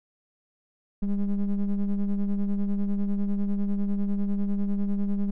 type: ring-modulated tone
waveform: triangle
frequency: 102.2 Hz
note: G#2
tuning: 27 cents flat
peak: -17 dBFS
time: 1.02-5.31 s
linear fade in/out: 10 ms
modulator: 97.2 Hz
effects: none